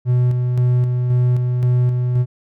triangle tone with tremolo, 124 Hz, B2, 7 cents sharp, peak -10 dBFS, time 0.05-2.26 s, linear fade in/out 50 ms, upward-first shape square, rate 1.9 Hz, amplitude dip 35%, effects none

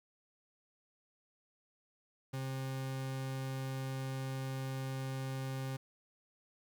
40% pulse tone, 133 Hz, C3, 29 cents sharp, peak -36 dBFS, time 2.33-5.77 s, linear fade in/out 10 ms, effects 11-bit

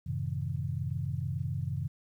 sine chord, F# diminished seventh, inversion none, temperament just, 92.5 / 111 / 133.2 / 159.84 Hz, F#2 / A2 / C3 / Eb3, 0 / +16 / +31 / +47 cents, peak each -36 / -39 / -34 / -38 dBFS, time 0.06-1.88 s, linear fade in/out 10 ms, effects 11-bit

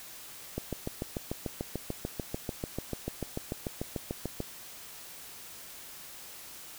click train, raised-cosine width 2 ms, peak -19 dBFS, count 27, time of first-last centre 0.58-4.404 s, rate 6.8 Hz, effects white hiss -47 dBFS RMS until 6.78 s

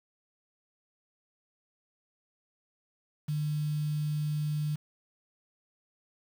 sine tone with quantisation, 150 Hz, D3, 37 cents sharp, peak -28 dBFS, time 3.28-4.76 s, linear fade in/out 10 ms, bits 8, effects none

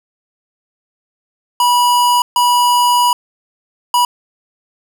square tone bursts at uneven times, 975 Hz, B5, 23 cents flat, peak -10 dBFS, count 3, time 1.6-2.22 / 2.36-3.13 / 3.94-4.05 s, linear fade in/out 2 ms, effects none

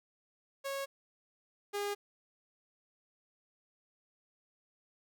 sawtooth tone pair in turn, 550 / 407.6 Hz, C#5 / G#4, -14 / -32 cents, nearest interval perfect fourth, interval 518 cents, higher first, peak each -32 / -30 dBFS, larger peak second, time 0.64-0.86 / 1.73-1.95 s, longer neither, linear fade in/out 20 ms, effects none

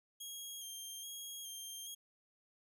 15% pulse tone with vibrato, 3233 Hz, G#7, 47 cents flat, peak -38 dBFS, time 0.2-1.95 s, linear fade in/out 10 ms, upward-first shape square, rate 1.2 Hz, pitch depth 27 cents each way, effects none

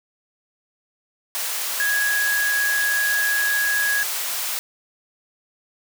white high-pass noise, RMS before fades -26 dBFS, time 1.35-4.59 s, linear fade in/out 0 ms, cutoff 620 Hz, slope 12 dB/octave
sine tone, 1661.2 Hz, G#6, in tune, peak -19 dBFS, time 1.8-4.03 s, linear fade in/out 0 ms
effects none

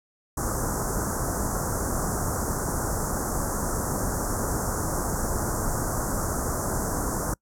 pink band-stop noise, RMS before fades -27 dBFS, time 0.37-7.34 s, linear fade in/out 5 ms, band 1500 to 6000 Hz, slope 48 dB/octave, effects noise-tail reverb RT60 0.1 s tail -26 dB re dry + low-pass 12000 Hz 12 dB/octave

